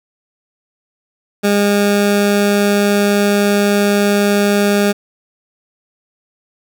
20% pulse tone, 203.6 Hz, G#3, 34 cents flat, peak -6 dBFS, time 1.43-4.93 s, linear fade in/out 20 ms, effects none

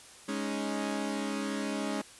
sawtooth chord, Ab suspended fourth, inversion none, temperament equal, 207.7 / 277.2 / 311.1 Hz, Ab3 / Db4 / Eb4, 0 / 0 / 0 cents, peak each -31 / -31 / -35 dBFS, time 0.28-2.02 s, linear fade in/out 10 ms, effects white hiss -52 dBFS RMS until 2.19 s + resampled to 24000 Hz

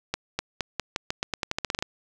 accelerating click train, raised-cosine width 0.2 ms, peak -9 dBFS, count 16, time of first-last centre 0.14-1.825 s, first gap 250 ms, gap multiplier 0.87, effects none

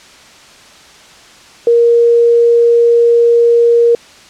sine tone, 470 Hz, A#4, 14 cents sharp, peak -5 dBFS, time 1.67-3.95 s, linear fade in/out 2 ms, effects white hiss -39 dBFS RMS until 4.29 s + low-pass 6000 Hz 12 dB/octave

